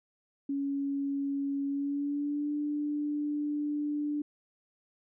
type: tone with pitch glide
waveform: sine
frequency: 279.1 to 294.8 Hz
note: C#4 to D4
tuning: +12 to +7 cents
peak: -29 dBFS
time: 0.49-4.22 s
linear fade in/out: 5 ms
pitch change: +95 cents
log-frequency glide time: 1.67-2.53 s
effects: none